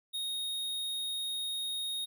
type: tone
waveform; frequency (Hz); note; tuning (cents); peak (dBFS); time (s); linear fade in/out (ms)
square; 3729; A#7; 0; -34; 0.13-2.06; 20
effects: none